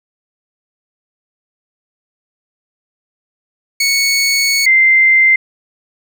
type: tone pair in turn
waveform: 20% pulse / sine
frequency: 2217 / 2084 Hz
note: C#7 / C7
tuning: 0 / -7 cents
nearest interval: minor second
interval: 107 cents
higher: first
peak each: -6 dBFS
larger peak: neither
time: 3.8-4.66 / 4.66-5.36 s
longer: first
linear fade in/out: 5 ms
effects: none